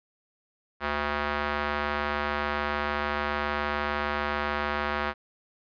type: tone with band-pass filter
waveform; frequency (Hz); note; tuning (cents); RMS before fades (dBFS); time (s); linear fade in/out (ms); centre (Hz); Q
square; 73.42; D2; 0; -29; 0.8-5.14; 50; 1400; 1.2
effects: resampled to 11025 Hz